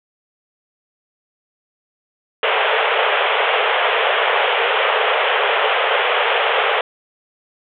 pink band-pass noise, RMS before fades -17 dBFS, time 2.43-6.81 s, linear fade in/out 2 ms, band 420 to 3400 Hz, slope 96 dB/octave, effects none

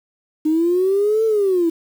sine linear two-way sweep, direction up then down, 304.1 to 449.9 to 323.2 Hz, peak -13 dBFS, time 0.45-1.7 s, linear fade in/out 10 ms, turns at 1.25 s, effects tanh soft clip ceiling -9 dBFS + 7-bit

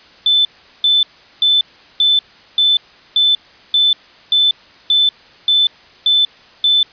sine tone bursts, 3520 Hz, A7, in tune, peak -9 dBFS, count 12, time 0.26-6.83 s, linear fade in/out 2 ms, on 190 ms, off 390 ms, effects white hiss -44 dBFS RMS until 6.92 s + resampled to 11025 Hz

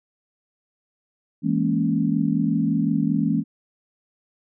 sine chord, A# half-diminished seventh, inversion second, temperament equal, 164.81 / 207.7 / 233.1 / 277.2 Hz, E3 / G#3 / A#3 / C#4, 0 / 0 / 0 / 0 cents, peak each -24 dBFS, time 1.42-3.44 s, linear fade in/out 50 ms, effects none

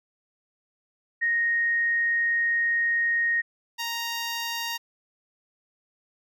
sine / 10% pulse tone pair in turn, 1864.7 / 932.4 Hz, A#6 / A#5, 0 / 0 cents, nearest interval octave, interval 1200 cents, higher first, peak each -21 / -20 dBFS, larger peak second, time 1.21-3.42 / 3.78-4.78 s, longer first, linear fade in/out 20 ms, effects none

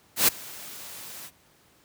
white noise with ADSR envelope, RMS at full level -17 dBFS, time 0.16-1.31 s, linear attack 120 ms, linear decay 10 ms, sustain -24 dB, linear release 55 ms, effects pink hiss -60 dBFS RMS until 1.84 s + high-pass 80 Hz 12 dB/octave

